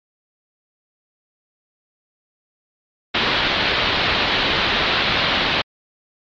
white low-pass noise, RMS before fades -19 dBFS, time 3.14-5.62 s, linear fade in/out 10 ms, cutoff 4100 Hz, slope 48 dB/octave, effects MP3 48 kbps

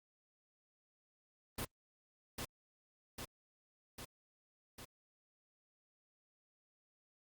pink noise with echo, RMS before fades -40 dBFS, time 1.58-1.65 s, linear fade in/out 5 ms, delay 800 ms, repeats 4, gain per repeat -3 dB, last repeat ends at 4.85 s, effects Opus 32 kbps

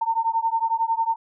sine beating tone pair, 903 / 914 Hz, A5 / A#5, +45 / -34 cents, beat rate 11 Hz, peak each -23 dBFS, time 0.01-1.16 s, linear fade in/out 10 ms, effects none

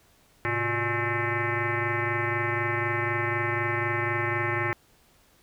sine tone with frequency modulation, 1077 Hz, C6, 50 cents sharp, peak -24 dBFS, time 0.45-4.73 s, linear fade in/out 0 ms, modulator 242 Hz, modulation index 4.6, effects pink hiss -61 dBFS RMS until 5.42 s

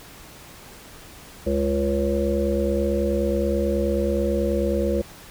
harmonic tone with a mistuned harmonic, 69.3 Hz, C#2, in tune, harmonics 1 / 3 / 5 / 7 / 8, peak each -26 / -26 / -26 / -26 / -26 dBFS, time 1.46-5.02 s, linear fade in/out 10 ms, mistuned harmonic 1, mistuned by +39 cents, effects pink hiss -44 dBFS RMS until 5.3 s

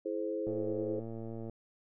sine chord, E augmented, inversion none, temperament equal with one note detuned, 329.6 / 425.7 / 523.3 Hz, E4 / G#4 / B#4, 0 / +43 / 0 cents, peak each -37 dBFS, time 0.05-1 s, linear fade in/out 10 ms
click train, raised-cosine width 2 ms, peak -30 dBFS, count 117, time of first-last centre 0.47-1.497 s, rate 113 Hz
effects none

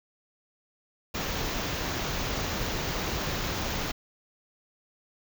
pink band-stop noise, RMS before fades -31 dBFS, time 1.14-3.92 s, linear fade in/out 10 ms, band 7000 to 14000 Hz, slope 96 dB/octave, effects none

